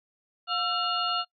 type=harmonic tone with a mistuned harmonic; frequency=713 Hz; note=F5; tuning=36 cents sharp; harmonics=1 / 2 / 4 / 5 / 6; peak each=-34 / -28 / -31 / -41 / -34 dBFS; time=0.47-1.25 s; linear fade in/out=50 ms; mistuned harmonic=2; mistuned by=-100 cents; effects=noise-tail reverb RT60 0.1 s tail -21 dB re dry